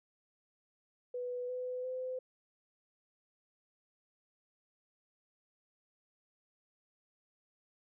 sine tone with pitch steps, 493.9 / 502.5 / 511.3 Hz, B4 / B4 / C5, 0 / +30 / -40 cents, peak -36 dBFS, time 1.14-2.19 s, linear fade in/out 5 ms, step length 350 ms, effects none

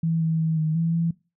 sine tone with pitch steps, 163.9 / 161.5 / 160.6 / 156.6 / 165.5 / 167 Hz, E3 / E3 / E3 / D#3 / E3 / E3, -10 / -35 / -45 / +11 / +7 / +23 cents, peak -20 dBFS, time 0.03-1.11 s, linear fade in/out 5 ms, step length 180 ms, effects noise-tail reverb RT60 0.3 s tail -22 dB re dry

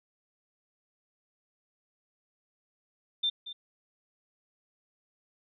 sine tone with echo, 3579 Hz, A7, 29 cents sharp, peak -25 dBFS, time 3.23-3.3 s, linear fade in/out 10 ms, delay 230 ms, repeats 1, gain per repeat -13 dB, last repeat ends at 3.53 s, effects none

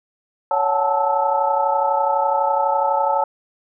sine tone cluster, 558 / 740 / 853 / 885 / 1306 Hz, C#5 / F#5 / G#5 / A5 / E6, +11 / 0 / +46 / +10 / -17 cents, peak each -22 / -25 / -23 / -19 / -27 dBFS, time 0.51-3.24 s, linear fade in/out 2 ms, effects none

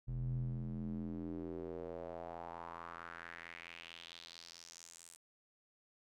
square tone with band-pass filter sweep, 42.24 Hz, E1, 43 cents sharp, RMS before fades -45 dBFS, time 0.07-5.17 s, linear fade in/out 20 ms, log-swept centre 100 to 8900 Hz, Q 3.2, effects none

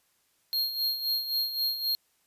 square tone with tremolo, 4239 Hz, C8, 22 cents sharp, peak -25 dBFS, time 0.53-1.95 s, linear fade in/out 0 ms, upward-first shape sine, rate 3.8 Hz, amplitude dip 65%, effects white hiss -70 dBFS RMS until 2.26 s + resampled to 32000 Hz

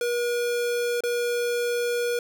square tone with dropouts, 480.1 Hz, B4, 49 cents flat, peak -24 dBFS, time 0.01-2.19 s, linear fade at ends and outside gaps 2 ms, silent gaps 1.006-1.036 s, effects none

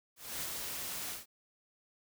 white noise with ADSR envelope, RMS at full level -38 dBFS, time 0.16-1.26 s, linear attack 250 ms, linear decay 61 ms, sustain -2 dB, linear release 150 ms, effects none

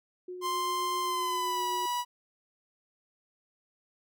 sine tone with tremolo, 362.8 Hz, F#4, 34 cents flat, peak -36 dBFS, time 0.28-1.86 s, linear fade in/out 5 ms, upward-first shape triangle, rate 7.7 Hz, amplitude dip 35%
45% pulse tone with pitch glide, 1046.5 to 976.4 Hz, C6 to B5, 0 to -20 cents, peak -29 dBFS, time 0.41-2.05 s, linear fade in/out 50 ms, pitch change -120 cents, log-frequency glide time 1.02-1.64 s
effects none

